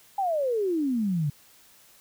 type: exponential sweep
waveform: sine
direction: down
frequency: 818 to 139.1 Hz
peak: -23 dBFS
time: 0.18-1.3 s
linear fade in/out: 5 ms
effects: white hiss -56 dBFS RMS until 2 s